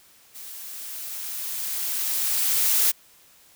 blue noise with level ramp, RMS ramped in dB -40 to -19 dBFS, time 0.34-2.92 s, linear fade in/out 20 ms, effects white hiss -55 dBFS RMS until 3.55 s

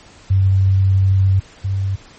sine tone pair in turn, 96 / 97.12 Hz, G2 / G2, -36 / -16 cents, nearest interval unison, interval 20 cents, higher second, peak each -10 / -16 dBFS, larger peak first, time 0.3-1.4 / 1.64-1.96 s, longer first, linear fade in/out 10 ms, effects pink hiss -44 dBFS RMS until 2.18 s + MP3 32 kbps

